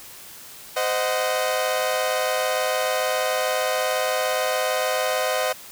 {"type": "chord", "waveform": "sawtooth", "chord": "C diminished", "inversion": "none", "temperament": "equal with one note detuned", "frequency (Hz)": [515.7, 622.3, 740], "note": ["C5", "Eb5", "Gb5"], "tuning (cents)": [-25, 0, 0], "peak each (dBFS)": [-21, -21, -24], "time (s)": [0.76, 5.53], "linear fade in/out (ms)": 10, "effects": ["white hiss -42 dBFS RMS until 5.71 s"]}